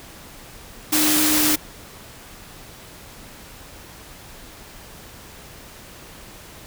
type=tone in noise; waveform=sine; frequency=305.1 Hz; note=D#4; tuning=34 cents flat; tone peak=-21 dBFS; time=0.92-1.56 s; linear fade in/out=10 ms; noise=white; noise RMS=-19 dBFS; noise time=0.92-1.56 s; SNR=-5 dB; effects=pink hiss -42 dBFS RMS until 6.66 s